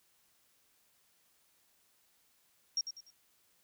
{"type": "tone with echo", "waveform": "sine", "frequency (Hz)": 5588, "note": "F8", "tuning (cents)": 0, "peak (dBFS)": -29, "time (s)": [2.77, 2.81], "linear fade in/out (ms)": 2, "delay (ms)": 98, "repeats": 3, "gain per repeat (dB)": -9, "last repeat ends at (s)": 3.104, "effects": ["white hiss -71 dBFS RMS until 3.63 s"]}